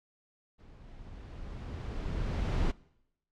brown noise with level ramp, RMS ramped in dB -54 to -27 dBFS, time 0.58-2.72 s, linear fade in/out 20 ms, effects noise-tail reverb RT60 0.8 s tail -22 dB re dry + low-pass 5000 Hz 12 dB/octave

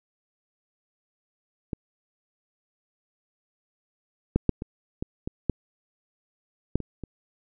clicks, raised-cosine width 3 ms, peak -16 / -7 / -6 / -19 / -16 / -17 / -9 / -8 / -21 / -22 dBFS, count 10, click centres 1.732 / 4.36 / 4.493 / 4.621 / 5.025 / 5.275 / 5.497 / 6.756 / 6.803 / 7.037 s, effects none

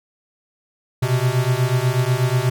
square beating tone pair, 122.5 / 130.7 Hz, B2 / C3, -14 / -1 cents, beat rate 8.2 Hz, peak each -20 dBFS, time 1.02-2.5 s, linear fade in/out 10 ms, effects none

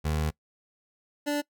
25% pulse tone pair in turn, 77 / 292.1 Hz, D#2 / D4, -17 / -9 cents, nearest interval octave + major seventh, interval 2308 cents, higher second, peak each -22 dBFS, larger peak neither, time 0.04-0.31 / 1.26-1.42 s, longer first, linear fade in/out 20 ms, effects noise-tail reverb RT60 0.1 s tail -22 dB re dry

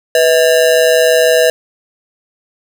square ring-modulated tone, 567 Hz, C#5, 39 cents sharp, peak -5 dBFS, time 0.15-1.5 s, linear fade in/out 0 ms, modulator 73 Hz, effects none

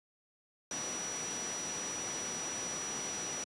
sine tone in noise, 5850 Hz, F#8, 21 cents flat, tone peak -38 dBFS, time 0.71-3.44 s, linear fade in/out 2 ms, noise pink, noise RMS -40 dBFS, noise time 0.71-3.44 s, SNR -1 dB, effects high-pass 200 Hz 12 dB/octave + resampled to 22050 Hz

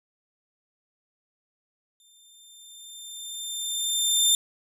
20% pulse tone with exponential growth, 3589 Hz, A7, 34 cents sharp, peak -11 dBFS, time 2-4.35 s, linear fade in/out 1 ms, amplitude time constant 510 ms, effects none

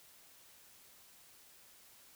silence, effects white hiss -61 dBFS RMS until 2.15 s

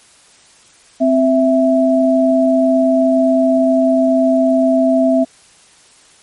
sine tone pair together, 260.5 / 659.3 Hz, C4 / E5, -7 / 0 cents, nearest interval octave + major third, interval 1607 cents, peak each -12 dBFS, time 1-5.25 s, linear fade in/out 20 ms, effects white hiss -47 dBFS RMS until 6.22 s + MP3 48 kbps

